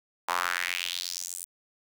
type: tone with high-pass filter sweep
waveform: sawtooth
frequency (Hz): 88.3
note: F2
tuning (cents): +20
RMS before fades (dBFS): -32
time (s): 0.28-1.45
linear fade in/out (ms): 10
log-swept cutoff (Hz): 940 to 9700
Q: 3
effects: none